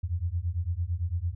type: beating tone pair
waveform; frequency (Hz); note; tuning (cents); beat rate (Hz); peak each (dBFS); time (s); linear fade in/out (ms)
sine; 82.41 / 91.31; E2 / F#2; 0 / -22; 8.9; -30; 0.03-1.35; 10
effects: none